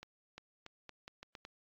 accelerating click train, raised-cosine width 0.2 ms, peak -30 dBFS, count 8, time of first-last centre 0.03-1.451 s, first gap 350 ms, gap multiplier 0.81, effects low-pass 5000 Hz 12 dB/octave + AAC 48 kbps

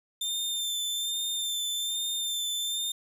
sawtooth tone with vibrato, 3580 Hz, A7, 29 cents sharp, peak -26 dBFS, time 0.21-2.92 s, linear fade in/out 5 ms, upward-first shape sine, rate 1.2 Hz, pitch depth 24 cents each way, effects none

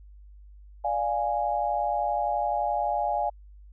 sine chord, D diminished, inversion none, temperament equal, 587.3 / 698.5 / 830.6 Hz, D5 / F5 / Ab5, 0 / 0 / 0 cents, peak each -31 / -28 / -27 dBFS, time 0.84-3.3 s, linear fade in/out 10 ms, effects added 50 Hz sine -46 dBFS peak until 3.72 s

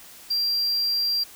triangle tone, 4740 Hz, D8, 15 cents sharp, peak -20 dBFS, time 0.3-1.24 s, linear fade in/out 10 ms, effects white hiss -46 dBFS RMS until 1.35 s

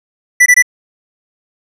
square tone bursts, 1975.5 Hz, B6, in tune, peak -4 dBFS, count 3, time 0.4-0.625 s, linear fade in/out 10 ms, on 61 ms, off 21 ms, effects low-pass 12000 Hz 12 dB/octave

